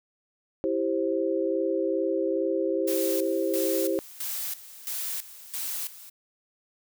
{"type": "chord", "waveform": "sine", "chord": "C major", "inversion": "first", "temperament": "equal with one note detuned", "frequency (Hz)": [329.6, 392, 529], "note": ["E4", "G4", "C5"], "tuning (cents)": [0, 0, 19], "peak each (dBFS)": -28, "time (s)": [0.64, 3.99], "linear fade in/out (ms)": 0}
{"type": "noise with tremolo", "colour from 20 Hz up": "blue", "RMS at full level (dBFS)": -32, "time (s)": [2.87, 6.1], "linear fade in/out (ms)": 10, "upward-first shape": "square", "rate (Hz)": 1.5, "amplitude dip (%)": 80}
{"effects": []}